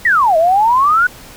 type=exponential two-way sweep; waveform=sine; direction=down then up; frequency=1999 to 626 to 1498 Hz; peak=-8 dBFS; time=0.05-1.07 s; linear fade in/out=5 ms; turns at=0.37 s; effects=pink hiss -37 dBFS RMS until 1.36 s